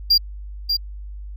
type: tone with echo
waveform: triangle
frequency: 4772 Hz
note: D8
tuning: 27 cents sharp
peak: -10 dBFS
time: 0.1-0.18 s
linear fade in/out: 10 ms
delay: 590 ms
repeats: 1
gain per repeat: -6 dB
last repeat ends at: 0.77 s
effects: added 50 Hz sine -31 dBFS peak until 1.36 s